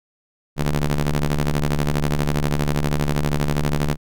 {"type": "ring-modulated tone", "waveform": "sawtooth", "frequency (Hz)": 72, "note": "D2", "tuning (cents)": -34, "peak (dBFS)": -11, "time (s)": [0.56, 3.97], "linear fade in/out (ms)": 50, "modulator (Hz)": 78.2, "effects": []}